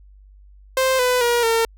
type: tone with pitch steps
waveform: sawtooth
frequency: 523.3 / 499.7 / 477.1 / 455.6 Hz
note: C5 / B4 / A#4 / A#4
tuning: 0 / +20 / +40 / -40 cents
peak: -12 dBFS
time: 0.77-1.65 s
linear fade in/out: 2 ms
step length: 220 ms
effects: added 49 Hz sine -44 dBFS peak until 1.77 s